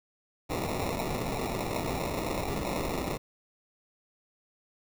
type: noise with sample-and-hold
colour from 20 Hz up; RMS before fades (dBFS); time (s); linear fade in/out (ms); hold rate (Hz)
violet; -32; 0.49-3.18; 20; 1575
effects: none